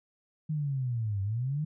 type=linear two-way sweep; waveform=sine; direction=down then up; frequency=157.5 to 95.6 to 157.5 Hz; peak=-28 dBFS; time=0.49-1.65 s; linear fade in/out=10 ms; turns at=1.22 s; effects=none